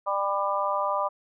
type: harmonic tone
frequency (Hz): 198.7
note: G3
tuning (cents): +24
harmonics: 3 / 4 / 5 / 6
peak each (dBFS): -29 / -32 / -28 / -29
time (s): 0.06-1.09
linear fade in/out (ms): 20
effects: none